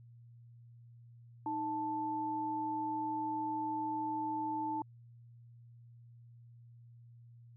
sine tone pair together, 311.1 / 880 Hz, D#4 / A5, 0 / 0 cents, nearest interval octave + tritone, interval 1800 cents, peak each -39 / -35 dBFS, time 1.46-4.82 s, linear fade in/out 2 ms, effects added 118 Hz sine -54 dBFS peak until 7.56 s

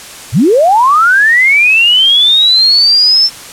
sine linear sweep, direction up, 85.3 to 5380 Hz, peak -4 dBFS, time 0.32-3.3 s, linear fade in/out 50 ms, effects white hiss -29 dBFS RMS until 3.52 s + low-pass 10000 Hz 12 dB/octave

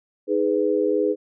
sine chord, G# minor, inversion second, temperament just, 311.5 / 415.3 / 498.4 Hz, D#4 / G#4 / B4, +2 / 0 / +16 cents, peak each -24 / -21 / -23 dBFS, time 0.27-1.16 s, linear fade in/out 50 ms, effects none

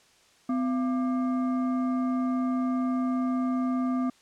sine tone with frequency modulation, 254.5 Hz, C4, 48 cents flat, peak -24 dBFS, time 0.49-4.1 s, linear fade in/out 5 ms, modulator 935 Hz, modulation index 0.47, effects white hiss -60 dBFS RMS until 4.21 s + low-pass 7000 Hz 12 dB/octave

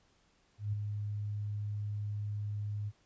sine tone with ADSR envelope, 103.83 Hz, G#2, in tune, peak -29 dBFS, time 0.58-2.92 s, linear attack 150 ms, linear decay 9 ms, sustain -5 dB, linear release 43 ms, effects pink hiss -70 dBFS RMS until 3.05 s + resampled to 16000 Hz

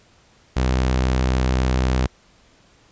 sawtooth tone, 63.8 Hz, C2, 43 cents flat, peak -13 dBFS, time 0.56-2.07 s, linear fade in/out 10 ms, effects pink hiss -55 dBFS RMS until 2.91 s + resampled to 16000 Hz

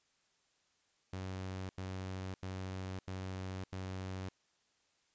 sawtooth tone bursts, 94 Hz, F#2, 28 cents sharp, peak -36 dBFS, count 5, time 1.13-4.286 s, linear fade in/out 0 ms, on 560 ms, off 89 ms, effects white hiss -75 dBFS RMS until 5.14 s + resampled to 16000 Hz

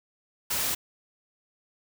white noise, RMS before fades -28 dBFS, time 0.5-0.75 s, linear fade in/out 10 ms, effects none

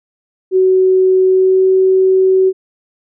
sine tone with pitch glide, 374.6 to 377.6 Hz, F#4 to F#4, +21 to +35 cents, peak -7 dBFS, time 0.51-2.53 s, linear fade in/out 50 ms, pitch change +14 cents, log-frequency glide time 1.25-1.66 s, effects none

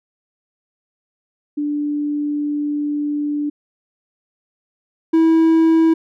sine / triangle tone pair in turn, 293.7 / 324.9 Hz, D4 / E4, 0 / -25 cents, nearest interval major second, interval 175 cents, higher second, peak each -18 / -8 dBFS, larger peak second, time 1.57-3.5 / 5.13-5.94 s, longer first, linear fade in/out 10 ms, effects none

